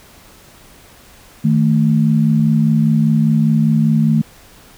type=tone pair together; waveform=sine; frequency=156.4 / 221.4 Hz; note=D#3 / A3; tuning=+9 / +11 cents; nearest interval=tritone; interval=602 cents; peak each=-13 dBFS; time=1.44-4.22 s; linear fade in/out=10 ms; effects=pink hiss -44 dBFS RMS until 4.77 s